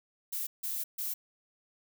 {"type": "noise bursts at uneven times", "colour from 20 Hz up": "violet", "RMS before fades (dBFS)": -35, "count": 3, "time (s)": [[0.32, 0.47], [0.63, 0.84], [0.98, 1.14]], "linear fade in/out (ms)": 10, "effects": []}